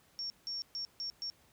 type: tone bursts at uneven times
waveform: sine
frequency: 5500 Hz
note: F8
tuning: 27 cents flat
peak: -36 dBFS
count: 5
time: 0.19-0.3 / 0.47-0.62 / 0.75-0.85 / 1-1.1 / 1.22-1.3 s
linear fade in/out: 0 ms
effects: pink hiss -66 dBFS RMS until 1.52 s + high-pass 60 Hz 12 dB/octave